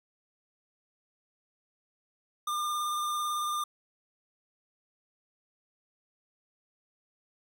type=tone with vibrato; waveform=square; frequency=1203 Hz; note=D6; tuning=41 cents sharp; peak=-30 dBFS; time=2.47-3.64 s; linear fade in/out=5 ms; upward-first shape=triangle; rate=18 Hz; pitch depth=20 cents each way; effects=12-bit